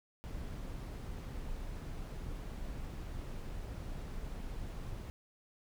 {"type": "noise", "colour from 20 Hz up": "brown", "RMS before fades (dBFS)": -42, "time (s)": [0.24, 5.1], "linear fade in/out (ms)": 0, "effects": []}